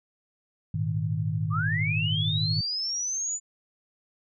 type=chord; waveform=sine; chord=Ab suspended second; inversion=none; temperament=just; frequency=103.83 / 116.8 / 155.74 Hz; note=Ab2 / Bb2 / Eb3; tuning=0 / +4 / +2 cents; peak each=-29 / -32 / -28 dBFS; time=0.74-2.61 s; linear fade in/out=5 ms
type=linear sweep; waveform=sine; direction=up; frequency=1113 to 7060 Hz; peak=-27 dBFS; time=1.5-3.4 s; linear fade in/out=50 ms
effects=none